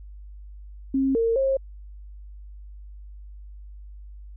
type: tone with pitch steps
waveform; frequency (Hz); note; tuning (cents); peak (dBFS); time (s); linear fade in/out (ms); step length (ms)
sine; 268.8 / 457.4 / 537; C4 / A#4 / C5; +47 / -33 / +45; -19; 0.94-1.57; 5; 210
effects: added 50 Hz sine -39 dBFS peak until 4.36 s